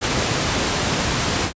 pink noise with ADSR envelope, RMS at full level -18 dBFS, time 0.01-1.53 s, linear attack 38 ms, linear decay 34 ms, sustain -2 dB, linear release 90 ms, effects high-pass 60 Hz 12 dB/octave + resampled to 16000 Hz

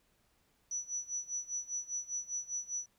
sine tone with tremolo, 5920 Hz, F#8, in tune, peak -33 dBFS, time 0.71-2.86 s, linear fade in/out 2 ms, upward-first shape sine, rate 5 Hz, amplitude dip 90%, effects pink hiss -73 dBFS RMS until 2.98 s

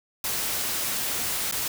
white noise with dropouts, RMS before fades -28 dBFS, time 0.24-1.68 s, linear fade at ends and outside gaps 2 ms, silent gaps 1.513-1.523 s, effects none

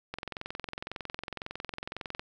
click train, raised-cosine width 0.3 ms, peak -20 dBFS, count 46, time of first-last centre 0.14-2.195 s, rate 21.9 Hz, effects none

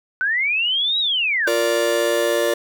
sine linear two-way sweep, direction up then down, 1480 to 3899 to 1480 Hz, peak -17 dBFS, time 0.21-1.48 s, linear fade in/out 0 ms, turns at 0.99 s
45% pulse chord, Bb major, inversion second, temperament just, 349.6 / 466.2 / 582.7 Hz, F4 / Bb4 / D5, +2 / 0 / -14 cents, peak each -23 / -22 / -20 dBFS, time 1.47-2.54 s, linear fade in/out 5 ms
effects none

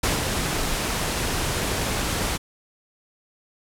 pink noise with ADSR envelope, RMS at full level -21 dBFS, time 0.03-2.38 s, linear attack 8 ms, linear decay 160 ms, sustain -4 dB, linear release 25 ms, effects low-pass 12000 Hz 12 dB/octave

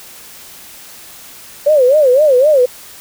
sine tone with vibrato, 553 Hz, C#5, 4 cents flat, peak -6 dBFS, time 1.66-2.66 s, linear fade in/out 10 ms, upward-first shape sine, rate 3.9 Hz, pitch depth 200 cents each way, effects white hiss -36 dBFS RMS until 3 s

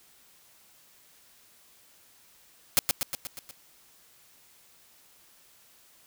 white noise with echo, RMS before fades -20 dBFS, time 2.77-2.79 s, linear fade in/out 0 ms, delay 120 ms, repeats 6, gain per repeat -4 dB, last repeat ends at 3.51 s, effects white hiss -59 dBFS RMS until 6.06 s

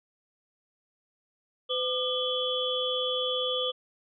sine tone cluster, 507 / 1203 / 3078 / 3375 Hz, B4 / D6 / G7 / G#7, +45 / +41 / -32 / +27 cents, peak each -30 / -37 / -33 / -31 dBFS, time 1.69-3.72 s, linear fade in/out 20 ms, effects none

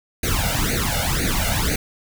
pink noise with flanger, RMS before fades -21 dBFS, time 0.23-1.76 s, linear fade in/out 5 ms, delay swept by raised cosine 0.46 to 1.42 ms, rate 2 Hz, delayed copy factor +0.95, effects none

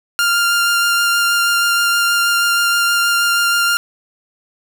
sawtooth tone with vibrato, 1396.9 Hz, F6, in tune, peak -9 dBFS, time 0.19-3.77 s, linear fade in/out 0 ms, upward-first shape sine, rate 6.3 Hz, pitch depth 9 cents each way, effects none

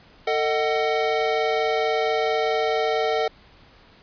square chord, D# diminished, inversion second, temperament just, 448 / 622.3 / 746.7 Hz, A4 / D#5 / F#5, +31 / 0 / +16 cents, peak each -24 / -27 / -26 dBFS, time 0.27-3.28 s, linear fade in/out 5 ms, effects pink hiss -52 dBFS RMS until 4.02 s + resampled to 11025 Hz

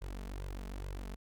sawtooth tone with flanger, 47.42 Hz, F#1, 43 cents sharp, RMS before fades -42 dBFS, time 0.01-1.16 s, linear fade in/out 20 ms, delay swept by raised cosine 1.9 to 4.7 ms, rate 2.3 Hz, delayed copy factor +0.95, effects none

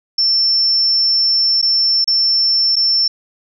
sine tone with dropouts, 5380 Hz, E8, 34 cents sharp, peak -11 dBFS, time 0.18-3.08 s, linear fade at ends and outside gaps 5 ms, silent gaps 1.616-1.625 / 2.044-2.075 / 2.757-2.764 s, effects none

